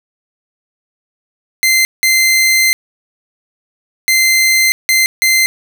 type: tone bursts at uneven times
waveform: sawtooth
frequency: 2077 Hz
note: C7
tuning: 13 cents flat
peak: -5 dBFS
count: 5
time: 1.63-1.85 / 2.03-2.73 / 4.08-4.72 / 4.89-5.06 / 5.22-5.46 s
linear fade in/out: 0 ms
effects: none